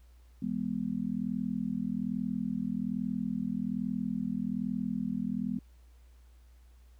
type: chord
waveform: sine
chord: E major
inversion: none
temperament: just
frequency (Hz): 164.81 / 206 / 247.2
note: E3 / G#3 / B3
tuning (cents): 0 / -14 / +2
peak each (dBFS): -39 / -33 / -34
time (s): 0.42-5.59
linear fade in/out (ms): 5
effects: added 60 Hz sine -54 dBFS peak until 6.99 s + pink hiss -70 dBFS RMS until 6.99 s